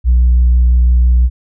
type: tone with vibrato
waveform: sine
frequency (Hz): 61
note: B1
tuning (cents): -21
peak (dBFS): -4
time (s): 0.04-1.3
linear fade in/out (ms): 50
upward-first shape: square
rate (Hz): 6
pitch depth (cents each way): 9
effects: tanh soft clip ceiling -4 dBFS